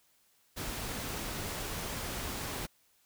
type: noise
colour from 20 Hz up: pink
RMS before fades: -38 dBFS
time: 0.56-2.67 s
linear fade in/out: 20 ms
effects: white hiss -69 dBFS RMS until 3.05 s